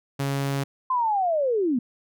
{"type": "tone", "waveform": "sawtooth", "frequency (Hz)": 138.59, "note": "C#3", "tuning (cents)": 0, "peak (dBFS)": -20, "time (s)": [0.19, 0.64], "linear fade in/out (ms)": 10}
{"type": "linear sweep", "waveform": "sine", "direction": "down", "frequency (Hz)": [1045, 225], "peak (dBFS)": -20, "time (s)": [0.9, 1.79], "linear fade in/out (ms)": 5}
{"effects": []}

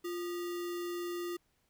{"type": "tone with sample-and-hold", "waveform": "sine", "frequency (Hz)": 349.2, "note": "F4", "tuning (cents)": 0, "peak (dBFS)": -35, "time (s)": [0.04, 1.37], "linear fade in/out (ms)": 10, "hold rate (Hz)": 1575, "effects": ["pink hiss -75 dBFS RMS until 1.69 s"]}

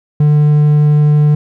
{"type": "tone", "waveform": "triangle", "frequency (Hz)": 149, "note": "D3", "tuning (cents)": 25, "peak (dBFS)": -4, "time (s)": [0.2, 1.35], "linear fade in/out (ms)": 5, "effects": []}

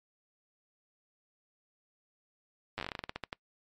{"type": "slowing click train", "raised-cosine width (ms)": 0.3, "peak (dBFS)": -20, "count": 16, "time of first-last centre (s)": [2.78, 3.329], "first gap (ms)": 9, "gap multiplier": 1.18, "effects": ["noise-tail reverb RT60 0.1 s tail -24 dB re dry", "MP3 64 kbps"]}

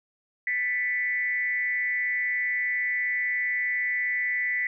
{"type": "tone with frequency modulation", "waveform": "sine", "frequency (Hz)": 1985, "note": "B6", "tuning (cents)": 8, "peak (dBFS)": -24, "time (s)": [0.47, 4.67], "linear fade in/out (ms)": 2, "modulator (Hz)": 217, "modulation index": 0.56, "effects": []}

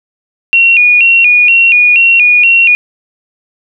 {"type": "tone with vibrato", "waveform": "sine", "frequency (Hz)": 2589, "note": "E7", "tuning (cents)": -32, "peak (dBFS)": -3, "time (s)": [0.53, 2.75], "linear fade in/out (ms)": 0, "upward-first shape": "square", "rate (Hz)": 2.1, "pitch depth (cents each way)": 95, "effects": []}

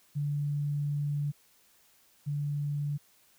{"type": "tone pair in turn", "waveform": "sine", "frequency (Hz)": [145.3, 145.3], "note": ["D3", "D3"], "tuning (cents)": [-18, -18], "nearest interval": "unison", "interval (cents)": 0, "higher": "neither", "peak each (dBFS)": [-28, -29], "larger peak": "first", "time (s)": [[0.15, 1.32], [2.26, 2.98]], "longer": "first", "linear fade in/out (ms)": 20, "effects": ["white hiss -64 dBFS RMS until 3.38 s"]}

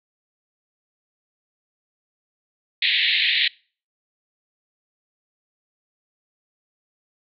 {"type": "band-pass noise", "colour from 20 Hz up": "white", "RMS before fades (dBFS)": -20, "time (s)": [2.82, 3.48], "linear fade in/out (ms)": 5, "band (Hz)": [1800, 4100], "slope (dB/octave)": 96, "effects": ["noise-tail reverb RT60 0.4 s tail -25 dB re dry"]}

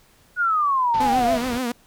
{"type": "exponential sweep", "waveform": "sine", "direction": "down", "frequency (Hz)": [1478, 639], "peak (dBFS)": -17, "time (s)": [0.36, 1.39], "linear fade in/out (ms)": 50}
{"type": "low-pass noise", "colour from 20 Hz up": "pink", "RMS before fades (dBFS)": -34, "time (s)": [0.94, 1.58], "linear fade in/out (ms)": 0, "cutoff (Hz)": 4800, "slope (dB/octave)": 24}
{"type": "tone with vibrato", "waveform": "sawtooth", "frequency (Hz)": 246.9, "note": "B3", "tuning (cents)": 0, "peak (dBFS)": -19, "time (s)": [1, 1.72], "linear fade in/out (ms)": 5, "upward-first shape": "triangle", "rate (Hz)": 7, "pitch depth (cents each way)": 110}
{"effects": ["pink hiss -56 dBFS RMS until 1.86 s"]}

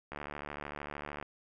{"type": "click train", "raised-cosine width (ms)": 0.5, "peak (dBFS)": -25, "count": 82, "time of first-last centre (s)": [0.12, 1.227], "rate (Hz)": 73.2, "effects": []}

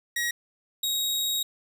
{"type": "tone pair in turn", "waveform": "sawtooth", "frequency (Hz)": [1900, 3787], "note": ["A#6", "A#7"], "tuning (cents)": [33, 27], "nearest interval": "octave", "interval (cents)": 1194, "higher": "second", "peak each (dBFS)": -22, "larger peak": "neither", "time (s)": [[0.16, 0.31], [0.83, 1.43]], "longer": "second", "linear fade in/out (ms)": 5, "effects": []}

